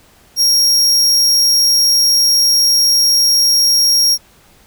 40% pulse tone, 5588 Hz, F8, in tune, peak -8 dBFS, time 0.36-4.18 s, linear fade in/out 50 ms, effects pink hiss -48 dBFS RMS until 4.66 s

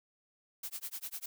blue noise with tremolo, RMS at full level -39 dBFS, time 0.63-1.26 s, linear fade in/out 5 ms, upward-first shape sine, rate 10 Hz, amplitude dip 100%, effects none

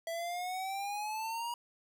square exponential sweep, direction up, 658 to 959 Hz, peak -36 dBFS, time 0.07-1.54 s, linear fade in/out 2 ms, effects none

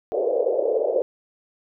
white band-pass noise, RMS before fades -22 dBFS, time 0.12-1.02 s, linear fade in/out 0 ms, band 410 to 580 Hz, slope 48 dB/octave, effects none

